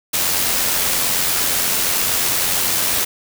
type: noise with amplitude modulation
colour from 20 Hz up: white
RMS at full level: -17 dBFS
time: 0.13-3.05 s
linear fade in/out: 10 ms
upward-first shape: sine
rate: 88.7 Hz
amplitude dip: 30%
effects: none